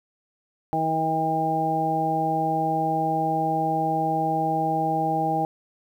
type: harmonic tone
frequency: 160 Hz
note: D#3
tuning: 49 cents sharp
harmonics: 1 / 2 / 3 / 4 / 5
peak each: -30 / -29 / -33 / -30 / -23 dBFS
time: 0.73-5.45 s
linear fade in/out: 0 ms
effects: 9-bit